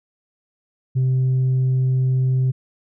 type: tone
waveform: sine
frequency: 129.6 Hz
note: C3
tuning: 16 cents flat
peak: -13 dBFS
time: 0.95-2.52 s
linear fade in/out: 20 ms
effects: tanh soft clip ceiling -14 dBFS